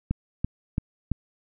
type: click train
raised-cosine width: 5 ms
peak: -12 dBFS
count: 4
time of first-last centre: 0.11-1.117 s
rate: 2.98 Hz
effects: none